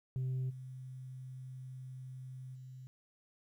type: tone with level steps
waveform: sine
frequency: 129.4 Hz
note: C3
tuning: 19 cents flat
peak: -31 / -44 / -47 dBFS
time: 0.16-2.87 s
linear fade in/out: 0 ms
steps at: 0.49 / 2.54 s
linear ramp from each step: 20 ms
effects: tanh soft clip ceiling -32 dBFS + 12-bit